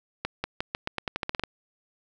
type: accelerating click train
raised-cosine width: 0.3 ms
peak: -12 dBFS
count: 13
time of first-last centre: 0.25-1.437 s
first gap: 190 ms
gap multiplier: 0.87
effects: none